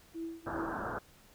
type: tone with tremolo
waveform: sine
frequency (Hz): 329.6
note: E4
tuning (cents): 0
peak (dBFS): -35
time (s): 0.14-0.88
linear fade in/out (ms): 20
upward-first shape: triangle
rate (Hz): 2.7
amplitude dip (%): 95
type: low-pass noise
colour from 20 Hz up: white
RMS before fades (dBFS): -38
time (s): 0.46-0.99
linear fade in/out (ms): 10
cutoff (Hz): 1600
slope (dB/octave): 96
effects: pink hiss -61 dBFS RMS until 1.34 s